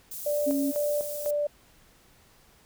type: high-pass noise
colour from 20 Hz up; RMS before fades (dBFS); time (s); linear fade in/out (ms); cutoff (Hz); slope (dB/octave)
white; -38; 0.11-1.31; 5; 7800; 12
type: tone with tremolo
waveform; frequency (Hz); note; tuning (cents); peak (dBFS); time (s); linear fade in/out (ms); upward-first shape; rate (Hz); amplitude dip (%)
sine; 587.3; D5; 0; -24; 0.26-1.47; 5; square; 2; 65
type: tone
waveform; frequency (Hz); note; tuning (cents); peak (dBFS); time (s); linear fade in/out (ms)
sine; 277.2; C#4; 0; -24; 0.46-0.72; 20
effects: pink hiss -59 dBFS RMS until 2.65 s